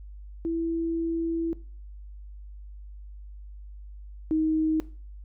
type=tone pair in turn; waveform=sine; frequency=331 / 314.8 Hz; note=E4 / D#4; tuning=+7 / +20 cents; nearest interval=minor second; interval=87 cents; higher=first; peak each=-25 / -21 dBFS; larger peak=second; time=0.45-1.53 / 4.31-4.8 s; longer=first; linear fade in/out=0 ms; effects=noise-tail reverb RT60 0.4 s tail -19 dB re dry + added 50 Hz sine -40 dBFS peak until 5.24 s